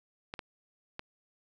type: clicks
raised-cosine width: 0.3 ms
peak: -22 dBFS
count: 3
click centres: 0.339 / 0.392 / 0.994 s
effects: none